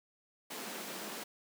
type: high-pass noise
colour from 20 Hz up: pink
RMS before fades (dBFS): -43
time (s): 0.5-1.24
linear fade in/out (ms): 10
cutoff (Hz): 180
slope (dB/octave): 48
effects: none